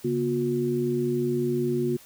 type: tone cluster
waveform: sine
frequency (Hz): 140.3 / 240.1 / 360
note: C#3 / B3 / F#4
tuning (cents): +21 / -49 / -47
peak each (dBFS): -30 / -28 / -25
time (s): 0.04-1.97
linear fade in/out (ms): 10
effects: white hiss -51 dBFS RMS until 2.05 s